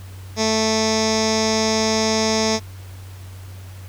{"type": "tone with low-pass filter", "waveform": "15% pulse", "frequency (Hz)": 220, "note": "A3", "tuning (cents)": 0, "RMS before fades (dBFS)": -19, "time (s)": [0.36, 2.6], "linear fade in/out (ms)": 50, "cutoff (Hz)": 5800, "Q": 8.9, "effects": ["added 94 Hz sine -34 dBFS peak until 3.88 s", "pink hiss -46 dBFS RMS until 3.88 s"]}